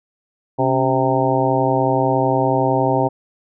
harmonic tone with a mistuned harmonic, 130.9 Hz, C3, 1 cent sharp, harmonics 1 / 2 / 3 / 4 / 5 / 6 / 7, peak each -22 / -22 / -22 / -22 / -22 / -22 / -22 dBFS, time 0.58-3.09 s, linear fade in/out 20 ms, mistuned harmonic 2, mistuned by +90 cents, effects none

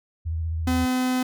sine tone with vibrato, 81.3 Hz, E2, 23 cents flat, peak -24 dBFS, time 0.25-0.86 s, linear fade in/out 20 ms, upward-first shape sine, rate 15 Hz, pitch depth 50 cents each way
45% pulse tone, 254.3 Hz, C4, 49 cents flat, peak -21 dBFS, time 0.67-1.23 s, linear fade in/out 5 ms
effects none

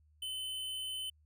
square tone, 3042 Hz, F#7, 47 cents sharp, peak -38 dBFS, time 0.22-1.1 s, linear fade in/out 5 ms, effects added 76 Hz sine -64 dBFS peak until 1.25 s

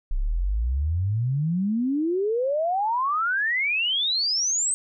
sine exponential sweep, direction up, 30.87 to 8372 Hz, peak -21 dBFS, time 0.11-4.74 s, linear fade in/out 0 ms, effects none

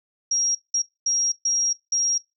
sine tone bursts at uneven times, 5630 Hz, F8, 13 cents sharp, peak -19 dBFS, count 5, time 0.31-0.55 / 0.74-0.82 / 1.06-1.32 / 1.45-1.73 / 1.92-2.18 s, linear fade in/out 5 ms, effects noise-tail reverb RT60 0.2 s tail -19 dB re dry

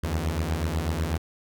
sawtooth beating tone pair, 76 / 84.1 Hz, D#2 / E2, -40 / +35 cents, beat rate 8.1 Hz, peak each -24 dBFS, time 0.03-1.18 s, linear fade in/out 10 ms, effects none

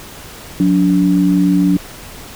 sine tone pair together, 181.6 / 288.3 Hz, F#3 / D4, -32 / -32 cents, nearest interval minor sixth, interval 800 cents, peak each -12 dBFS, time 0.6-1.77 s, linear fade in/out 2 ms, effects pink hiss -34 dBFS RMS until 2.35 s

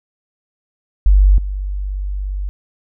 sine tone with level steps, 48.57 Hz, G1, 15 cents flat, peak -6 / -19 dBFS, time 1.06-2.49 s, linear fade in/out 0 ms, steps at 1.38 s, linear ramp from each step 2 ms, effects none

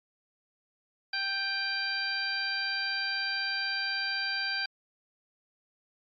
harmonic tone with a mistuned harmonic, 784 Hz, G5, in tune, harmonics 1 / 2 / 3 / 4 / 5 / 6, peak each -42 / -32 / -38 / -42 / -42 / -33 dBFS, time 1.13-4.66 s, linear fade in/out 5 ms, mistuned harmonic 3, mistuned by +31 cents, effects MP3 64 kbps

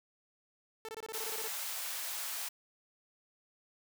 sawtooth tone bursts, 442.5 Hz, A4, 10 cents sharp, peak -37 dBFS, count 11, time 0.85-1.476 s, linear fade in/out 0 ms, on 36 ms, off 23 ms
white high-pass noise, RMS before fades -39 dBFS, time 1.13-2.49 s, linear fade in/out 10 ms, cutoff 600 Hz, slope 24 dB/octave
effects none

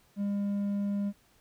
sine tone with hard clipping, 201.7 Hz, G3, 50 cents sharp, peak -29 dBFS, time 0.16-1.13 s, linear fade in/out 50 ms, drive 3 dB, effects pink hiss -65 dBFS RMS until 1.4 s

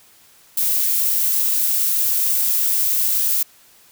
violet noise with amplitude modulation, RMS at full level -17 dBFS, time 0.57-3.43 s, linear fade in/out 5 ms, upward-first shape sine, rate 283 Hz, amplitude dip 30%, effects white hiss -51 dBFS RMS until 3.91 s

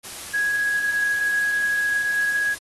sine tone in noise, 1661.2 Hz, G#6, in tune, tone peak -19 dBFS, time 0.33-2.55 s, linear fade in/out 20 ms, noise white, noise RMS -36 dBFS, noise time 0.03-2.59 s, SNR +14 dB, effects AAC 32 kbps

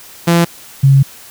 sawtooth / sine tone pair in turn, 170 / 136.73 Hz, F3 / C#3, -46 / -23 cents, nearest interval major third, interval 377 cents, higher first, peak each -4 dBFS, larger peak neither, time 0.27-0.45 / 0.83-1.03 s, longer second, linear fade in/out 10 ms, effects white hiss -37 dBFS RMS until 1.3 s

